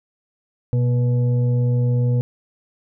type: tone with frequency modulation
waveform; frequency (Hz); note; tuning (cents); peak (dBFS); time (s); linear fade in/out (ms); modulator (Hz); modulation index
sine; 123.47; B2; 0; -15; 0.73-2.21; 0; 364; 0.41
effects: none